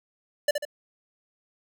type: tone with echo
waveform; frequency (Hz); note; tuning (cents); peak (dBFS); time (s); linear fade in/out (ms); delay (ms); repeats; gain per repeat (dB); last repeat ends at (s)
square; 587.3; D5; 0; -19; 0.48-0.51; 5; 71; 2; -6; 0.652
effects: none